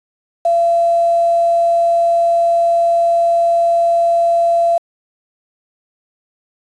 sine tone with quantisation, 680 Hz, F5, 46 cents flat, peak -10 dBFS, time 0.45-4.78 s, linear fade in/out 5 ms, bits 6, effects resampled to 22050 Hz

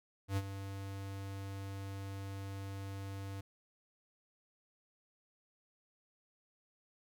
square tone with ADSR envelope, 98 Hz, G2, in tune, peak -31 dBFS, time 0.28-3.41 s, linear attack 89 ms, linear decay 46 ms, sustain -11 dB, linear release 6 ms, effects none

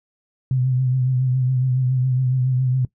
sine tone with vibrato, 128.4 Hz, C3, 32 cents flat, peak -16 dBFS, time 0.51-2.85 s, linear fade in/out 2 ms, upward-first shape triangle, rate 7.2 Hz, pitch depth 52 cents each way, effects noise-tail reverb RT60 0.1 s tail -19 dB re dry

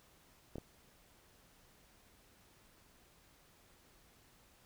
clicks, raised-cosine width 2 ms, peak -30 dBFS, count 2, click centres 0.557 / 0.583 s, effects pink hiss -66 dBFS RMS until 4.65 s

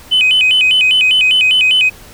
sine tone with vibrato, 2759 Hz, F7, 22 cents flat, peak -6 dBFS, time 0.11-1.9 s, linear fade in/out 20 ms, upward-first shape square, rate 5 Hz, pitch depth 160 cents each way, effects tanh soft clip ceiling -4 dBFS + pink hiss -38 dBFS RMS until 2.13 s

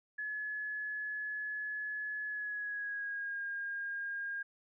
sine tone with pitch glide, 1704 to 1617.7 Hz, G#6 to G#6, +44 to -46 cents, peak -36 dBFS, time 0.18-4.43 s, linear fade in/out 10 ms, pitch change -90 cents, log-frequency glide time 2.26-3.42 s, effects none

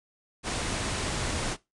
pink low-pass noise, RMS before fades -31 dBFS, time 0.43-1.57 s, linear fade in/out 50 ms, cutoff 9900 Hz, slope 96 dB/octave, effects noise-tail reverb RT60 0.2 s tail -19 dB re dry

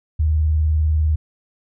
sine tone with vibrato, 77.4 Hz, D#2, 9 cents flat, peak -14 dBFS, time 0.19-1.16 s, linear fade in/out 10 ms, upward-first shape square, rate 20 Hz, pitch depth 79 cents each way, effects none

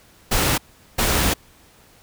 pink noise bursts at uneven times, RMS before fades -19 dBFS, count 2, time 0.31-0.58 / 0.98-1.34 s, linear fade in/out 10 ms, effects pink hiss -52 dBFS RMS until 2.02 s

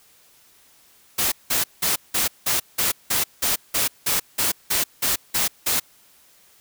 white noise bursts, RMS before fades -21 dBFS, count 15, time 1.18-5.8 s, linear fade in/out 10 ms, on 140 ms, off 180 ms, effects white hiss -55 dBFS RMS until 6.6 s

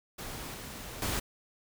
pink noise with level steps, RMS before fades -41 / -43 / -32 dBFS, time 0.18-1.2 s, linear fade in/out 10 ms, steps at 0.54 / 1.02 s, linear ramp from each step 2 ms, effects none

